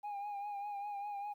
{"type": "tone with vibrato", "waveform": "sine", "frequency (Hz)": 815, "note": "G#5", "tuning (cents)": -33, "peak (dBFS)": -36, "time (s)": [0.03, 1.34], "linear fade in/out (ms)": 20, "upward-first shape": "triangle", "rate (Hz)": 5, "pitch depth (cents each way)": 47, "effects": ["tanh soft clip ceiling -38 dBFS", "12-bit"]}